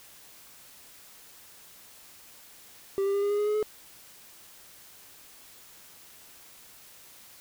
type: tone with pitch steps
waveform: triangle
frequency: 392 / 396.8 / 401.6 / 406.5 / 411.5 / 416.5 / 421.6 / 426.7 Hz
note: G4 / G4 / G4 / G#4 / G#4 / G#4 / G#4 / G#4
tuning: 0 / +21 / +42 / -37 / -16 / +5 / +26 / +47 cents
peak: -22 dBFS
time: 2.98-3.628 s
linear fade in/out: 0 ms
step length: 81 ms
effects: white hiss -52 dBFS RMS until 7.4 s